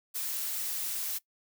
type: noise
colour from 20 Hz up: blue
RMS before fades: -34 dBFS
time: 0.14-1.19 s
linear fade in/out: 20 ms
effects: noise-tail reverb RT60 0.1 s tail -20 dB re dry